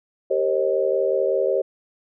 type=chord; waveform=sine; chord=C minor seventh; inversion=second; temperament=equal with one note detuned; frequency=392 / 466.2 / 537 / 622.3 Hz; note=G4 / Bb4 / C5 / Eb5; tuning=0 / 0 / +45 / 0 cents; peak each=-23 / -27 / -21 / -26 dBFS; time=0.3-1.62 s; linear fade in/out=10 ms; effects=none